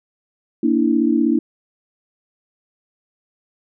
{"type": "tone cluster", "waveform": "sine", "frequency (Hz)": [233.7, 290.2, 326.1], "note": ["A#3", "D4", "E4"], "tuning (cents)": [5, -21, -19], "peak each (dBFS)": -18, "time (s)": [0.63, 1.39], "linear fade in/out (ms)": 5, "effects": []}